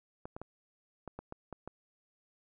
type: clicks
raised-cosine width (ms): 1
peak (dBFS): -28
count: 8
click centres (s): 0.255 / 0.365 / 0.416 / 1.077 / 1.19 / 1.324 / 1.527 / 1.676
effects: none